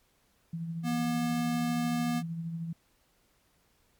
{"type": "tone with tremolo", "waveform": "sine", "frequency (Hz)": 165.9, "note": "E3", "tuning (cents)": 11, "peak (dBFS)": -31, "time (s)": [0.53, 2.73], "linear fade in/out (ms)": 5, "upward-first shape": "triangle", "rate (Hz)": 13, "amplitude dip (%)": 45}
{"type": "tone", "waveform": "square", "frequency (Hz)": 240, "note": "B3", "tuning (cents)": -49, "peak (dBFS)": -29, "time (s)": [0.83, 2.23], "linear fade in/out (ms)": 50}
{"effects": ["pink hiss -69 dBFS RMS until 3.99 s", "MP3 96 kbps"]}